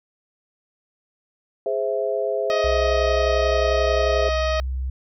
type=chord; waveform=sine; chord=Ab augmented; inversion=none; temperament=equal; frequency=415.3 / 523.3 / 659.3 Hz; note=Ab4 / C5 / E5; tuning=0 / 0 / 0 cents; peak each=-25 dBFS; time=1.66-4.29 s; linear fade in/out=2 ms
type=harmonic tone; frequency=628 Hz; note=D#5; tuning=16 cents sharp; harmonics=1 / 2 / 3 / 4 / 5 / 6 / 7 / 8 / 9; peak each=-22 / -28 / -32 / -34 / -36 / -38 / -39 / -40 / -41 dBFS; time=2.5-4.6 s; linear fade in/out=0 ms
type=tone with pitch glide; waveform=sine; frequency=63.4 to 64.81 Hz; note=B1 to C2; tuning=+46 to -16 cents; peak=-23 dBFS; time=2.64-4.9 s; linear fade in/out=5 ms; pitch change=+38 cents; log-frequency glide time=4.09-4.69 s
effects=none